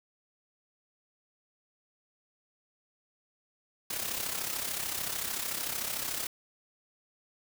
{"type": "noise with amplitude modulation", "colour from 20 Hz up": "white", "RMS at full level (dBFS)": -32, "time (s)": [3.9, 6.27], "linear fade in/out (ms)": 5, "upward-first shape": "sine", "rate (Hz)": 33.5, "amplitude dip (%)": 60, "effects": []}